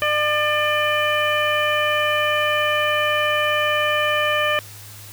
harmonic tone with a mistuned harmonic, 600 Hz, D5, 37 cents sharp, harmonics 1 / 2 / 3 / 4 / 5, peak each -22 / -23 / -23 / -25 / -26 dBFS, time 0.02-4.59 s, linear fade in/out 0 ms, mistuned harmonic 3, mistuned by -21 cents, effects added 103 Hz sine -41 dBFS peak until 5.12 s + white hiss -41 dBFS RMS until 5.12 s

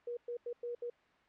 sine tone bursts at uneven times, 479.3 Hz, A#4, 48 cents sharp, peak -37 dBFS, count 5, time 0.07-0.17 / 0.28-0.37 / 0.46-0.53 / 0.63-0.75 / 0.82-0.9 s, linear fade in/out 5 ms, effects white hiss -67 dBFS RMS until 1.28 s + low-pass 2000 Hz 12 dB/octave

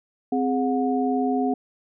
sine tone cluster, 259.9 / 416.6 / 726 Hz, C4 / G#4 / F#5, -11 / +5 / -33 cents, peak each -22 / -27 / -26 dBFS, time 0.32-1.54 s, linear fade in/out 5 ms, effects none

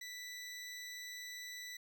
20% pulse tone, 1975.5 Hz, B6, in tune, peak -40 dBFS, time 0.01-1.77 s, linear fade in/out 5 ms, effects 13-bit

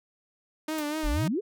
sawtooth tone with vibrato, 304.2 Hz, D#4, 39 cents flat, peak -25 dBFS, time 0.68-1.28 s, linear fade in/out 5 ms, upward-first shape sine, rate 4.1 Hz, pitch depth 65 cents each way
white noise with exponential decay, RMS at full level -33 dBFS, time 0.78-0.86 s, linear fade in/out 5 ms, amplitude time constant 17 ms
sine exponential sweep, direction up, 30.84 to 462.1 Hz, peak -25 dBFS, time 1.03-1.41 s, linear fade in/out 20 ms
effects none

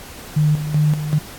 sine tone with tremolo, 151.2 Hz, D#3, 49 cents flat, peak -12 dBFS, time 0.36-1.19 s, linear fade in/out 10 ms, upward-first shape square, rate 2.6 Hz, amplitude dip 65%, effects pink hiss -37 dBFS RMS until 1.38 s + AAC 64 kbps

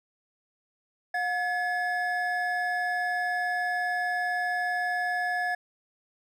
triangle tone pair together, 718.8 / 1706 Hz, F5 / G#6, +50 / +46 cents, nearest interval octave + minor third, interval 1496 cents, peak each -27 dBFS, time 1.14-5.55 s, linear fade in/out 5 ms, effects none

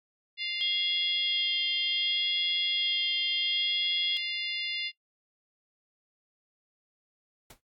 harmonic tone, 698.5 Hz, F5, in tune, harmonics 3 / 4 / 5 / 6 / 7, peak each -36 / -35 / -36 / -40 / -41 dBFS, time 0.37-4.92 s, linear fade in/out 50 ms
sine tone with vibrato, 3271 Hz, G#7, 27 cents flat, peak -27 dBFS, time 0.61-4.17 s, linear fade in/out 0 ms, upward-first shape sine, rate 0.67 Hz, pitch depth 27 cents each way
pink noise with exponential decay, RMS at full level -43 dBFS, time 7.5-7.61 s, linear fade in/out 5 ms, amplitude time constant 22 ms
effects noise-tail reverb RT60 0.1 s tail -20 dB re dry + AAC 64 kbps

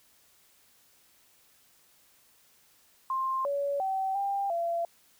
sine tone with pitch steps, 1055 / 565 / 768 / 795 / 680 Hz, C6 / C#5 / G5 / G5 / F5, +14 / +33 / -36 / +24 / -46 cents, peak -27 dBFS, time 3.1-4.85 s, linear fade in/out 2 ms, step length 350 ms, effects white hiss -63 dBFS RMS until 5.19 s

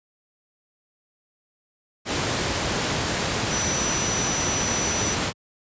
sine tone in noise, 5920 Hz, F#8, in tune, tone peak -26 dBFS, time 3.49-5.17 s, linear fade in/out 50 ms, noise pink, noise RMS -24 dBFS, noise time 2.05-5.33 s, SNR -5 dB, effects high-pass 80 Hz 12 dB/octave + resampled to 16000 Hz

